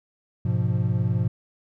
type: chord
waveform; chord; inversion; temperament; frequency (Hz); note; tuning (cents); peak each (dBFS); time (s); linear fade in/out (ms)
triangle; F diminished; first; equal; 103.83 / 123.47 / 174.61; Ab2 / Cb3 / F3; 0 / 0 / 0; -22 / -22 / -26; 0.45-1.28; 5
effects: none